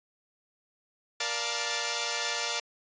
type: chord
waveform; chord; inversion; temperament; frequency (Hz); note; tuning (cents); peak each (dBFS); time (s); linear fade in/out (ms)
5% pulse; Bb major seventh; none; equal with one note detuned; 471.3 / 587.3 / 698.5 / 880; Bb4 / D5 / F5 / A5; +19 / 0 / 0 / 0; -23; 1.2-2.6; 5
effects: resampled to 16000 Hz